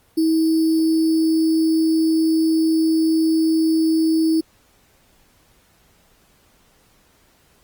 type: tone with sample-and-hold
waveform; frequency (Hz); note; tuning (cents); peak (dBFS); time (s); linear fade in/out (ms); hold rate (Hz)
sine; 321.1; E4; -45; -14; 0.17-4.41; 10; 4900
effects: pink hiss -57 dBFS RMS until 7.63 s + Opus 24 kbps